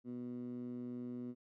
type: tone with band-pass filter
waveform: 15% pulse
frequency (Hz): 122.8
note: B2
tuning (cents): -9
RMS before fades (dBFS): -44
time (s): 0.04-1.35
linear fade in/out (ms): 50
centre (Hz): 250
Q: 2.8
effects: none